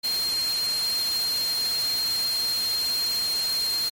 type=tone in noise; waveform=sine; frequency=4204 Hz; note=C8; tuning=7 cents sharp; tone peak=-23 dBFS; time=0.03-3.9 s; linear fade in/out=20 ms; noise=white; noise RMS=-33 dBFS; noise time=0.03-3.9 s; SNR=+7 dB; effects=MP3 64 kbps